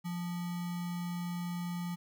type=tone with sample-and-hold; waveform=sine; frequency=174.8 Hz; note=F3; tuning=2 cents sharp; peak=-34 dBFS; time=0.04-1.96 s; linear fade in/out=20 ms; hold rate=1050 Hz; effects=none